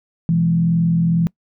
sine tone with frequency modulation, 167.9 Hz, E3, 32 cents sharp, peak -13 dBFS, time 0.29-1.27 s, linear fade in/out 0 ms, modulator 42.1 Hz, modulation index 0.5, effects noise-tail reverb RT60 0.1 s tail -24 dB re dry

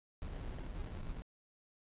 brown noise with sample-and-hold, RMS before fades -43 dBFS, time 0.22-1.22 s, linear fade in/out 0 ms, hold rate 1225 Hz, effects resampled to 8000 Hz

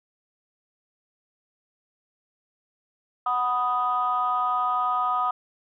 sine chord, B major, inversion second, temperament equal, 740 / 987.8 / 1244.5 Hz, F#5 / B5 / D#6, 0 / 0 / 0 cents, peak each -27 / -28 / -23 dBFS, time 3.26-5.31 s, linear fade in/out 5 ms, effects tanh soft clip ceiling -14 dBFS

